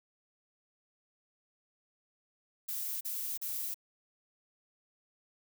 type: noise bursts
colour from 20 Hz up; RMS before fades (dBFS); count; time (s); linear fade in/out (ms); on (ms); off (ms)
violet; -37; 3; 2.68-3.744; 10; 330; 37
effects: none

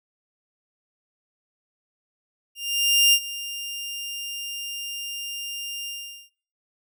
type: tone with ADSR envelope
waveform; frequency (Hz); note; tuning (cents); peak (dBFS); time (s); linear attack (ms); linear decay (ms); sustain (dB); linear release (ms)
sawtooth; 2800; F7; +4; -10; 2.55-6.3; 580; 62; -17; 430
effects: noise-tail reverb RT60 0.4 s tail -18 dB re dry

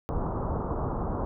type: low-pass noise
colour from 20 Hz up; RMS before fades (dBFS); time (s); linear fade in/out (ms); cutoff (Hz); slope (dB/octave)
pink; -30; 0.09-1.25; 0; 1200; 48
effects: none

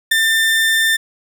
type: tone with ADSR envelope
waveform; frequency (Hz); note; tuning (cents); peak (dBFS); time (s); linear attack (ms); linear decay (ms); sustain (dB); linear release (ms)
30% pulse; 1792; A6; +31; -6; 0.11-0.97; 9; 10; -4; 13
effects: none

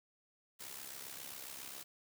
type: noise with amplitude modulation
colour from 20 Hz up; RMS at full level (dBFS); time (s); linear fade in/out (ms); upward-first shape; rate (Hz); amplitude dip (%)
white; -45; 0.59-1.84; 20; sine; 67.4; 65
effects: high-pass 100 Hz 12 dB/octave

